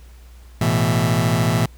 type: chord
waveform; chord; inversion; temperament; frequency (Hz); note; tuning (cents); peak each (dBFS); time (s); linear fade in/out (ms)
sawtooth; A suspended second; none; just; 110 / 123.75 / 165; A2 / B2 / E3; 0 / +4 / +2; -16; 0.61-1.66; 5
effects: added 60 Hz sine -40 dBFS peak until 1.77 s + pink hiss -53 dBFS RMS until 1.77 s